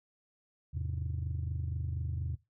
sine chord, E augmented, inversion none, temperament equal with one note detuned, 82.41 / 106.5 / 130.81 Hz, E2 / G#2 / B#2, 0 / +44 / 0 cents, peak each -34 / -39 / -37 dBFS, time 0.73-2.36 s, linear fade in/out 20 ms, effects noise-tail reverb RT60 0.2 s tail -18 dB re dry + tanh soft clip ceiling -27 dBFS

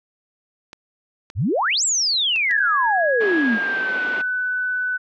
clicks, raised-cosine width 0.2 ms, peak -20 dBFS, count 4, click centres 0.731 / 1.301 / 2.361 / 2.511 s
sine exponential two-way sweep, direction up then down, 75.7 to 7930 to 202.3 Hz, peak -17 dBFS, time 1.35-3.59 s, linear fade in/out 50 ms, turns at 1.84 s
sine tone with pitch glide, 1661.2 to 1497.2 Hz, G#6 to F#6, 0 to +20 cents, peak -20 dBFS, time 2.49-4.98 s, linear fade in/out 20 ms, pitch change -180 cents, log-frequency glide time 3.43-4.01 s
pink band-pass noise, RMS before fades -32 dBFS, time 3.2-4.22 s, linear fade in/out 10 ms, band 250 to 3200 Hz, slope 24 dB/octave
effects none

